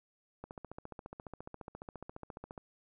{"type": "click train", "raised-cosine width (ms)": 1, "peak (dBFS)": -30, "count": 32, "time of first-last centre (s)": [0.44, 2.578], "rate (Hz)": 14.5, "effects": []}